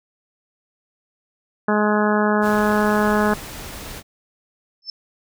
harmonic tone, 210.4 Hz, G#3, 23 cents sharp, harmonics 1 / 2 / 3 / 4 / 5 / 6 / 7 / 8, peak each -19 / -22 / -24 / -25 / -26 / -27 / -27 / -28 dBFS, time 1.68-3.34 s, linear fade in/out 5 ms
pink noise, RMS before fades -34 dBFS, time 2.41-4.03 s, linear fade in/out 50 ms
sine tone with exponential growth, 5280 Hz, E8, 2 cents sharp, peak -23 dBFS, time 4.82-4.9 s, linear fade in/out 2 ms, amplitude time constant 16 ms
effects none

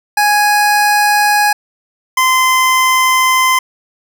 25% pulse tone pair in turn, 830.6 / 1033.6 Hz, G#5 / C6, 0 / -21 cents, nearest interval major third, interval 379 cents, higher second, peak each -5 dBFS, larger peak neither, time 0.17-1.53 / 2.17-3.59 s, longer second, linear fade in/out 5 ms, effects none

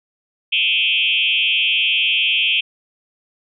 sine tone with frequency modulation, 2877 Hz, F#7, 49 cents flat, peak -14 dBFS, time 0.52-2.61 s, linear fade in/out 10 ms, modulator 165 Hz, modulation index 2.7, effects none

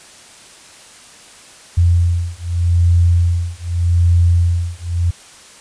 sine beating tone pair, 86 / 86.83 Hz, F2 / F2, -26 / -9 cents, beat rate 0.83 Hz, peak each -14 dBFS, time 1.77-5.11 s, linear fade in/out 10 ms, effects white hiss -41 dBFS RMS until 5.6 s + resampled to 22050 Hz

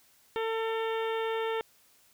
harmonic tone with a mistuned harmonic, 448.5 Hz, A4, 33 cents sharp, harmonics 1 / 2 / 3 / 4 / 5 / 6 / 7 / 8, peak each -30 / -36 / -40 / -42 / -44 / -46 / -47 / -48 dBFS, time 0.36-1.61 s, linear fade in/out 0 ms, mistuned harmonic 6, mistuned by +51 cents, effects white hiss -63 dBFS RMS until 2.13 s

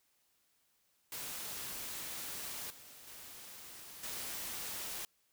white noise with level steps, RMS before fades -43 / -55 / -51 / -42 dBFS, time 1.12-5.05 s, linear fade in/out 2 ms, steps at 2.7 / 3.07 / 4.03 s, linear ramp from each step 5 ms, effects white hiss -75 dBFS RMS until 5.32 s

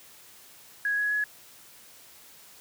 sine tone with pitch steps, 1661.2 / 1674.7 / 1688.3 Hz, G#6 / G#6 / G#6, 0 / +14 / +28 cents, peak -24 dBFS, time 0.85-1.24 s, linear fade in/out 2 ms, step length 130 ms, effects white hiss -52 dBFS RMS until 2.6 s + high-pass 60 Hz 12 dB/octave

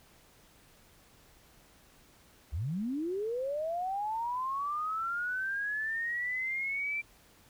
sine linear sweep, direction up, 61.7 to 2354 Hz, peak -31 dBFS, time 2.52-7.02 s, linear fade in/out 20 ms, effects pink hiss -61 dBFS RMS until 7.49 s

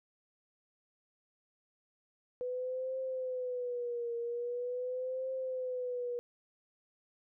sine tone with vibrato, 495.6 Hz, B4, 6 cents sharp, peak -34 dBFS, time 2.41-6.19 s, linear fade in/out 0 ms, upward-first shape triangle, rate 0.43 Hz, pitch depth 100 cents each way, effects none

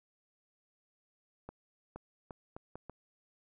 accelerating click train, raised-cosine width 1 ms, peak -30 dBFS, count 6, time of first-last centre 1.49-2.897 s, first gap 470 ms, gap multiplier 0.74, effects none

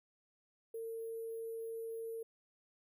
sine tone with sample-and-hold, 453.3 Hz, A#4, 48 cents flat, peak -40 dBFS, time 0.74-2.23 s, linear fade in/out 5 ms, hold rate 11025 Hz, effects none

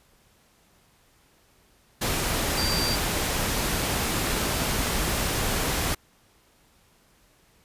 sine tone in noise, 4699 Hz, D8, in tune, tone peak -27 dBFS, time 2.57-2.96 s, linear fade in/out 10 ms, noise pink, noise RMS -26 dBFS, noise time 2.01-5.95 s, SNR -4 dB, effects pink hiss -61 dBFS RMS until 7.64 s + resampled to 32000 Hz

